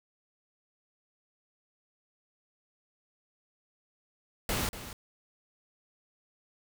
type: noise with echo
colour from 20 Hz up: pink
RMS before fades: -31 dBFS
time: 4.49-4.69 s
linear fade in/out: 2 ms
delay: 240 ms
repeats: 1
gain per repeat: -12 dB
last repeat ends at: 4.93 s
effects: none